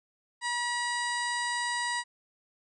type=harmonic tone; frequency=963 Hz; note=B5; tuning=44 cents flat; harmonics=1 / 2 / 3 / 4 / 5 / 6 / 7 / 8 / 9; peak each=-33 / -32 / -43 / -40 / -40 / -50 / -50 / -44 / -41 dBFS; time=0.41-2.04 s; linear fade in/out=50 ms; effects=none